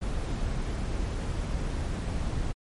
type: noise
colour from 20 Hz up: brown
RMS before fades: -30 dBFS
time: 0.01-2.53 s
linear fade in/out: 20 ms
effects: MP3 48 kbps